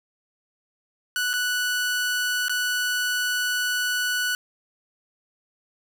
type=tone with dropouts; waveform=sawtooth; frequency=1480 Hz; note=F#6; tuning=in tune; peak=-19 dBFS; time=1.16-4.35 s; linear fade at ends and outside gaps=1 ms; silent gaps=1.332-1.337 / 2.483-2.495 s; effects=none